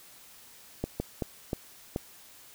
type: slowing click train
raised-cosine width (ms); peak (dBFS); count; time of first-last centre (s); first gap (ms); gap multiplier
2; -16; 5; 0.84-1.961; 160; 1.39
effects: white hiss -53 dBFS RMS until 2.54 s